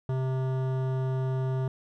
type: tone with hard clipping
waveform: sine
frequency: 130.81 Hz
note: C3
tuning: in tune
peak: -28 dBFS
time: 0.09-1.68 s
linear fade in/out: 2 ms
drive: 15 dB
effects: none